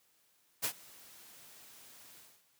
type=noise with ADSR envelope; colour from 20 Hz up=white; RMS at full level=-32 dBFS; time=0.62-2.44 s; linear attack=25 ms; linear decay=80 ms; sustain=-24 dB; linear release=270 ms; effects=white hiss -71 dBFS RMS until 2.59 s + high-pass 80 Hz 12 dB/octave